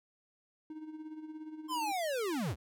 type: tone with tremolo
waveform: triangle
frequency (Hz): 311.1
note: D#4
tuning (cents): 0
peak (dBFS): -38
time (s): 0.7-1.92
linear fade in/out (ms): 2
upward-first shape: sine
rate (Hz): 17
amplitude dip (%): 60
type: linear sweep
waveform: square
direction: down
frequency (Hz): 1060 to 55.4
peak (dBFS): -33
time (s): 1.68-2.56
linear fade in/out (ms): 50
effects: none